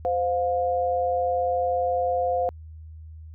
sine tone pair together, 517 / 708.4 Hz, C5 / F5, -21 / +24 cents, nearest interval perfect fourth, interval 545 cents, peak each -24 dBFS, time 0.05-2.49 s, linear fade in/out 0 ms, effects added 79 Hz sine -39 dBFS peak until 3.34 s

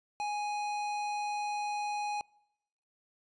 sine tone with tanh clipping, 830.6 Hz, G#5, in tune, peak -34 dBFS, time 0.2-2.21 s, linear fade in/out 0 ms, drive 17 dB, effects noise-tail reverb RT60 0.9 s tail -26 dB re dry + resampled to 22050 Hz

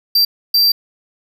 square tone bursts at uneven times, 4699 Hz, D8, in tune, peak -10 dBFS, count 2, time 0.15-0.25 / 0.54-0.72 s, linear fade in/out 5 ms, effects none

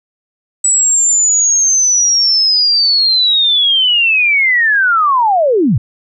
sine linear sweep, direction down, 7902 to 90.7 Hz, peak -8 dBFS, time 0.64-5.78 s, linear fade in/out 5 ms, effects none

